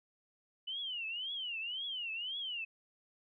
sine tone with vibrato, 2960 Hz, F#7, in tune, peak -37 dBFS, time 0.67-2.65 s, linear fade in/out 10 ms, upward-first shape triangle, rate 1.9 Hz, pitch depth 240 cents each way, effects none

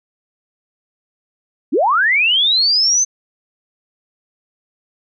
sine linear sweep, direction up, 217.5 to 6272 Hz, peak -11 dBFS, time 1.72-3.05 s, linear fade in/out 20 ms, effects none

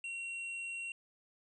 sine tone with hard clipping, 2739 Hz, F7, 34 cents flat, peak -40 dBFS, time 0.04-0.92 s, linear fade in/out 2 ms, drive 5 dB, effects resampled to 22050 Hz

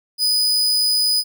40% pulse tone, 4978 Hz, D#8, in tune, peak -14 dBFS, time 0.18-1.24 s, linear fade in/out 50 ms, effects none

